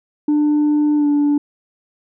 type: tone with pitch glide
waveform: sine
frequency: 297.5 to 290.9 Hz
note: D4 to D4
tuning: +22 to -16 cents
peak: -10 dBFS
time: 0.28-1.38 s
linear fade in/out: 5 ms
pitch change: -38 cents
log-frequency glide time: 0.96-1.07 s
effects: tanh soft clip ceiling -11 dBFS